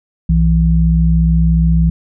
sine tone pair together, 61.74 / 164.83 Hz, B1 / E3, 0 / 0 cents, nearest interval octave + perfect fourth, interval 1700 cents, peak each -11 dBFS, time 0.29-1.9 s, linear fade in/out 5 ms, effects none

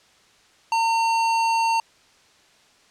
square tone, 910 Hz, A#5, 42 cents flat, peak -19 dBFS, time 0.72-1.8 s, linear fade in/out 2 ms, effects white hiss -56 dBFS RMS until 2.9 s + low-pass 6000 Hz 12 dB/octave

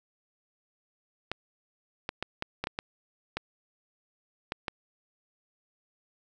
clicks, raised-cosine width 0.3 ms, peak -15 dBFS, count 10, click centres 1.316 / 2.091 / 2.226 / 2.424 / 2.64 / 2.671 / 2.789 / 3.37 / 4.521 / 4.682 s, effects none

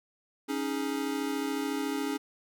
square chord, C# suspended second, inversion none, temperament equal, 277.2 / 311.1 / 415.3 Hz, C#4 / D#4 / G#4, 0 / 0 / 0 cents, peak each -33 / -36 / -37 dBFS, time 0.48-2.18 s, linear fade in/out 20 ms, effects none

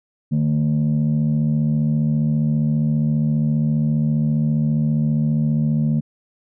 sine tone pair together, 151 / 225.9 Hz, D3 / A3, +48 / +46 cents, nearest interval perfect fifth, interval 698 cents, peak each -16 / -18 dBFS, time 0.31-6.01 s, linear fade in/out 20 ms, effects tanh soft clip ceiling -12 dBFS

